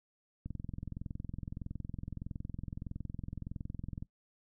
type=click train; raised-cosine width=5 ms; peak=-28 dBFS; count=78; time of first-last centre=0.46-4.025 s; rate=21.6 Hz; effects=noise-tail reverb RT60 0.1 s tail -20 dB re dry